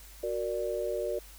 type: chord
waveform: sine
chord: Gb augmented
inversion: none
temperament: equal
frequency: 370 / 466.2 / 587.3 Hz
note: Gb4 / Bb4 / D5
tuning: 0 / 0 / 0 cents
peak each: -35 / -34 / -33 dBFS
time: 0.23-1.19 s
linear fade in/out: 5 ms
effects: added 50 Hz sine -50 dBFS peak until 1.38 s + white hiss -53 dBFS RMS until 1.38 s